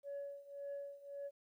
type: tone with tremolo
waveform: sine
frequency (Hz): 564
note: C#5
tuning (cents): +30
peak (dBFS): -39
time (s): 0.03-1.31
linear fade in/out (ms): 50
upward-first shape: triangle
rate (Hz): 1.8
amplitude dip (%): 90
effects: tanh soft clip ceiling -39 dBFS + 13-bit